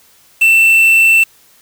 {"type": "tone with quantisation", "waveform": "triangle", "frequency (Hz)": 2677, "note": "E7", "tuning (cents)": 26, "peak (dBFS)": -4, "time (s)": [0.41, 1.24], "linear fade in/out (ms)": 10, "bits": 4, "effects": ["white hiss -48 dBFS RMS until 1.61 s"]}